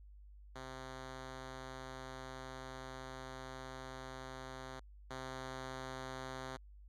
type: tone pair in turn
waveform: 5% pulse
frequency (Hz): 130.81 / 130.81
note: C3 / C3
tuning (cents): 0 / 0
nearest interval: unison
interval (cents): 0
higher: neither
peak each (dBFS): -35 / -32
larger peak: second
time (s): 0.55-4.8 / 5.1-6.57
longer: first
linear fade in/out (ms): 10
effects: added 50 Hz sine -54 dBFS peak until 6.88 s + low-pass 7000 Hz 12 dB/octave